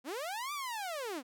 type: linear two-way sweep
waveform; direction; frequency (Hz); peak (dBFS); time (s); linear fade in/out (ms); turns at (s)
sawtooth; up then down; 230.6 to 1203 to 230.6; -33; 0.04-1.23; 50; 0.53
effects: none